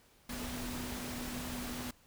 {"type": "tone in noise", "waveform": "sine", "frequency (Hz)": 246.3, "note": "B3", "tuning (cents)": -5, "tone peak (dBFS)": -42, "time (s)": [0.29, 1.91], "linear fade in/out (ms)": 5, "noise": "pink", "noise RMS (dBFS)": -42, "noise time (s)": [0.29, 1.91], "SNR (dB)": -3, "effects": ["pink hiss -65 dBFS RMS until 2.06 s"]}